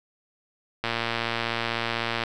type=click train; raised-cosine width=0.3 ms; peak=-10 dBFS; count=163; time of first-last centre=0.84-2.237 s; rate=116 Hz; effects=none